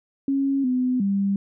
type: tone with pitch steps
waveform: sine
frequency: 274.3 / 252.8 / 198 Hz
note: C#4 / B3 / G3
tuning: -18 / +41 / +18 cents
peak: -19 dBFS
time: 0.28-1.36 s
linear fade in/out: 2 ms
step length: 360 ms
effects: none